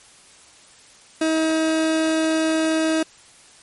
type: tone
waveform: 30% pulse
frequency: 318.6 Hz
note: D#4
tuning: 41 cents sharp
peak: -15 dBFS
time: 1.21-3.03 s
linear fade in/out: 5 ms
effects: white hiss -49 dBFS RMS until 3.62 s + MP3 48 kbps